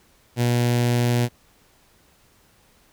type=tone with notch filter; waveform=sawtooth; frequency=120.7 Hz; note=B2; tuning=39 cents flat; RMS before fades=-20 dBFS; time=0.36-1.29 s; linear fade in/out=50 ms; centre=1200 Hz; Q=1.8; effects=pink hiss -58 dBFS RMS until 2.92 s